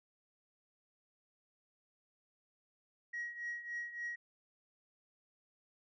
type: tone with tremolo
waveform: sine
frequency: 1900 Hz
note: A#6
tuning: 33 cents sharp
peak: -35 dBFS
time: 3.13-4.16 s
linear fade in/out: 10 ms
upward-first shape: triangle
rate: 3.5 Hz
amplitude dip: 80%
effects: tanh soft clip ceiling -35 dBFS